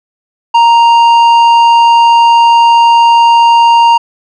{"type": "tone with tanh clipping", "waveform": "sine", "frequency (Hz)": 932.3, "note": "A#5", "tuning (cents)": 0, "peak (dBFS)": -4, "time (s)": [0.54, 3.98], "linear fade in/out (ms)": 10, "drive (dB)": 9, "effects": []}